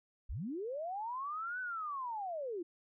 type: linear two-way sweep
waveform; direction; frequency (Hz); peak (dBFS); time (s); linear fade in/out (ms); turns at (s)
sine; up then down; 31.33 to 1523 to 321.4; -37; 0.29-2.63; 10; 1.6
effects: none